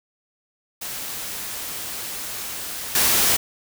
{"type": "noise with level steps", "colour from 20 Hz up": "white", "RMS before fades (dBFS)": [-31, -18], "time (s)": [0.81, 3.37], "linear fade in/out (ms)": 10, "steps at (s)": 2.95, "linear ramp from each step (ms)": 2, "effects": []}